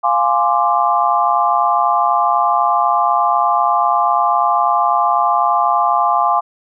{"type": "chord", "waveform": "sine", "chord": "D half-diminished seventh", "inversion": "first", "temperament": "equal", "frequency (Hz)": [698.5, 830.6, 1046.5, 1174.7], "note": ["F5", "Ab5", "C6", "D6"], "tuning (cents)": [0, 0, 0, 0], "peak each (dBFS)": -17, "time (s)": [0.03, 6.41], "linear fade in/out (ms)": 20, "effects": []}